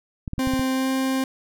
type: clicks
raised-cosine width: 5 ms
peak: -16 dBFS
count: 6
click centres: 0.278 / 0.334 / 0.382 / 0.473 / 0.537 / 0.595 s
type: tone with pitch glide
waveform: 40% pulse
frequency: 261.7 to 264 Hz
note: C4 to C4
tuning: 0 to +16 cents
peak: -20 dBFS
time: 0.39-1.24 s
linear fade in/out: 2 ms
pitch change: +16 cents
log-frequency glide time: 0.72-0.9 s
effects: none